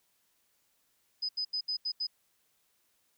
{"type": "tone bursts at uneven times", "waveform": "sine", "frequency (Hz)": 5010, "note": "D#8", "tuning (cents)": 11, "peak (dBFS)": -30, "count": 6, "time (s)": [[1.22, 1.29], [1.37, 1.45], [1.53, 1.61], [1.68, 1.77], [1.85, 1.92], [2, 2.07]], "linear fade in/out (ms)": 10, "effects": ["white hiss -73 dBFS RMS until 3.17 s"]}